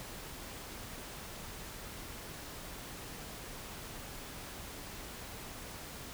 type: silence
effects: pink hiss -46 dBFS RMS until 6.13 s